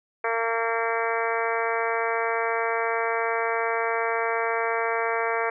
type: harmonic tone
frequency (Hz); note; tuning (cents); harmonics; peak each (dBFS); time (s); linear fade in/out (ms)
228.6; A#3; -34; 2 / 3 / 4 / 5 / 6 / 7 / 8 / 9 / 10; -28 / -30 / -31 / -32 / -33 / -33 / -34 / -35 / -35; 0.24-5.5; 5
effects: none